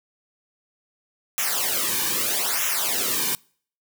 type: noise with flanger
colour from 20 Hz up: white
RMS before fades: -24 dBFS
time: 1.38-3.35 s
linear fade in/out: 0 ms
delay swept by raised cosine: 0.22 to 1.52 ms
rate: 0.79 Hz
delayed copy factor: -0.9
effects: noise-tail reverb RT60 0.5 s tail -26 dB re dry

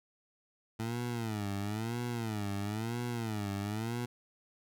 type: tone with vibrato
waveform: 20% pulse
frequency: 110 Hz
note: A2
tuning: in tune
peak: -29 dBFS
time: 0.79-4.06 s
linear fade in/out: 10 ms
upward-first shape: sine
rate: 1 Hz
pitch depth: 170 cents each way
effects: none

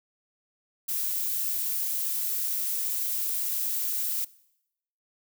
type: noise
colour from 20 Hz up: violet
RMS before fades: -29 dBFS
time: 0.88-4.25 s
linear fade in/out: 10 ms
effects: noise-tail reverb RT60 0.8 s tail -21 dB re dry

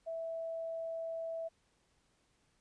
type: tone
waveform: sine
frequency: 657 Hz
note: E5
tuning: 6 cents flat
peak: -37 dBFS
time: 0.06-1.49 s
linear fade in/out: 20 ms
effects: pink hiss -74 dBFS RMS until 2.6 s + resampled to 22050 Hz

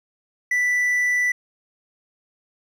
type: tone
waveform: triangle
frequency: 1975.5 Hz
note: B6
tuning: in tune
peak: -16 dBFS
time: 0.51-1.32 s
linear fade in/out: 5 ms
effects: none

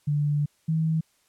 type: tone pair in turn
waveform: sine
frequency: 146.83 / 159.92 Hz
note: D3 / D#3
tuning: 0 / +48 cents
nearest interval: minor second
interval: 148 cents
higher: second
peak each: -21 dBFS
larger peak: neither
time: 0.07-0.46 / 0.68-1.01 s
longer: first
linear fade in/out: 10 ms
effects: white hiss -66 dBFS RMS until 1.28 s + low-pass 11000 Hz 12 dB/octave

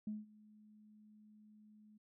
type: tone with ADSR envelope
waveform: sine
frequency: 212.6 Hz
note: G#3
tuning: 41 cents sharp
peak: -37 dBFS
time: 0.07-1.98 s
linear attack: 4 ms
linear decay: 180 ms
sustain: -23 dB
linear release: 11 ms
effects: tanh soft clip ceiling -33 dBFS

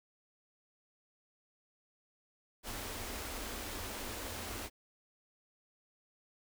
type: band-stop noise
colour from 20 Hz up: pink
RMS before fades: -42 dBFS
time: 2.63-4.7 s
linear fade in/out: 50 ms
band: 110 to 200 Hz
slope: 96 dB/octave
effects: none

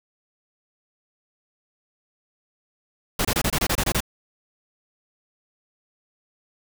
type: noise bursts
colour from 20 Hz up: pink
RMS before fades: -22 dBFS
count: 10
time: 3.19-4.005 s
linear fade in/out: 5 ms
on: 59 ms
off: 25 ms
effects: none

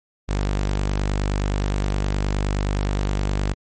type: tone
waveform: sawtooth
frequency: 49.6 Hz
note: G1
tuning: 21 cents sharp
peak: -16 dBFS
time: 0.28-3.54 s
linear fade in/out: 20 ms
effects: MP3 32 kbps

